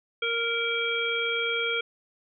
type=harmonic tone; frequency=464.7 Hz; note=A#4; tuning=5 cents flat; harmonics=1 / 3 / 5 / 7; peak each=-31 / -31 / -29 / -31 dBFS; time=0.22-1.81 s; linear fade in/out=5 ms; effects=none